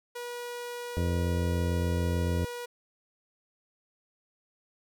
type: tone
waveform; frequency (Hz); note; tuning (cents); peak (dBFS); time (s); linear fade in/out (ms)
sawtooth; 483.4; B4; -37; -32; 0.15-2.66; 10
type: harmonic tone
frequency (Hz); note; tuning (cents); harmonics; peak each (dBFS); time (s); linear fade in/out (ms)
86.9; F2; -8; 1 / 2 / 3 / 4 / 5 / 6 / 7; -27 / -33 / -37 / -39 / -41 / -43 / -44; 0.97-2.45; 0
effects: none